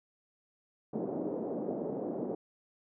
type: band-pass noise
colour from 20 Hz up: pink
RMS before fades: -36 dBFS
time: 0.93-2.35 s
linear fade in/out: 5 ms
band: 210 to 590 Hz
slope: 24 dB/octave
effects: none